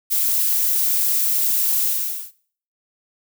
violet noise with ADSR envelope, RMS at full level -17 dBFS, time 0.1-2.32 s, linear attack 29 ms, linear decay 4 ms, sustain -2 dB, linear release 480 ms, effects noise-tail reverb RT60 0.5 s tail -19 dB re dry

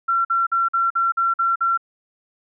sine tone bursts, 1360 Hz, F6, 46 cents flat, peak -16 dBFS, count 8, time 0.08-1.776 s, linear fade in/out 10 ms, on 170 ms, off 48 ms, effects none

